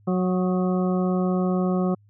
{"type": "harmonic tone with a mistuned harmonic", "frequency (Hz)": 183.5, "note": "F#3", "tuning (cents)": -14, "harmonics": [1, 2, 3, 4, 6, 7], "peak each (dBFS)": [-21, -27, -31, -33, -37, -38], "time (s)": [0.07, 1.95], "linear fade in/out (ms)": 10, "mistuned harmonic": 7, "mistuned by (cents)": -36, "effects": ["added 103 Hz sine -53 dBFS peak until 2.09 s"]}